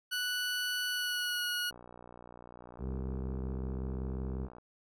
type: tone with pitch glide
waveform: 20% pulse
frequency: 1480 to 1452.1 Hz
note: F#6 to F#6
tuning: 0 to -33 cents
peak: -27 dBFS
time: 0.11-1.71 s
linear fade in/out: 20 ms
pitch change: -33 cents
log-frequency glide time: 0.89-1.43 s
type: click train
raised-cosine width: 1 ms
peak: -36 dBFS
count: 174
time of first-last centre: 1.71-4.584 s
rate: 60.2 Hz
type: harmonic tone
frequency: 65.41 Hz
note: C2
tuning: in tune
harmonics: 1 / 2 / 3 / 4 / 5 / 6 / 7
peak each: -36 / -42 / -42 / -49 / -52 / -47 / -51 dBFS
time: 2.78-4.49 s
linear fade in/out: 50 ms
effects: none